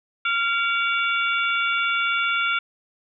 harmonic tone with a mistuned harmonic, 694 Hz, F5, 11 cents flat, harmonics 2 / 3 / 4 / 5, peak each -22 / -26 / -28 / -30 dBFS, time 0.25-2.59 s, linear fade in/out 5 ms, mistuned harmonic 3, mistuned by +150 cents, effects none

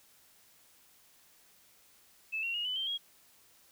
sine tone with pitch steps, 2618 / 2740 / 2868 / 3002 / 3142 / 3289 Hz, E7 / F7 / F7 / F#7 / G7 / G#7, -13 / -34 / +45 / +24 / +3 / -18 cents, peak -32 dBFS, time 2.32-2.98 s, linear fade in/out 20 ms, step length 110 ms, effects white hiss -63 dBFS RMS until 3.71 s

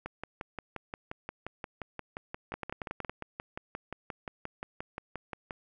two click trains, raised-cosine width 0.5 ms, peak -20 / -22 dBFS, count 7 / 32, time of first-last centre 2.54-3.096 / 0.06-5.508 s, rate 10.8 / 5.69 Hz, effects none

